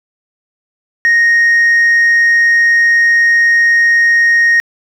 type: tone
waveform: sine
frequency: 1864 Hz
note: A#6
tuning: 1 cent flat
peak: -4 dBFS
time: 1.05-4.6 s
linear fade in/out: 0 ms
effects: tanh soft clip ceiling -5 dBFS + 7-bit